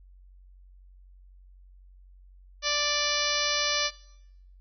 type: harmonic tone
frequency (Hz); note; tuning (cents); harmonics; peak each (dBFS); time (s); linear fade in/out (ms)
587.3; D5; 0; 1 / 2 / 3 / 4 / 5 / 6 / 7 / 8 / 9 / 10; -34 / -34 / -34 / -34 / -34 / -34 / -34 / -34 / -34 / -34; 2.62-3.91; 50
effects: noise-tail reverb RT60 0.8 s tail -20 dB re dry + added 46 Hz sine -50 dBFS peak until 4.6 s